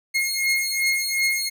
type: beating tone pair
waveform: sawtooth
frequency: 2149 / 2151.7 Hz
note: C7 / C7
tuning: +46 / +48 cents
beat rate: 2.7 Hz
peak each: -20 dBFS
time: 0.14-1.5 s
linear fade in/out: 20 ms
effects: none